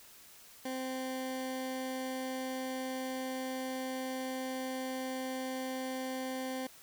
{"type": "tone", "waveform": "20% pulse", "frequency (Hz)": 260, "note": "C4", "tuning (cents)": -11, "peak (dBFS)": -31, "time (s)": [0.65, 6.67], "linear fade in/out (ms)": 5, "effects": ["white hiss -56 dBFS RMS until 6.82 s"]}